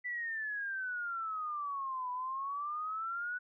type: exponential two-way sweep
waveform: sine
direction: down then up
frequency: 1989 to 987.8 to 1490 Hz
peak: -35 dBFS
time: 0.04-3.39 s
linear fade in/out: 20 ms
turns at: 2.11 s
effects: none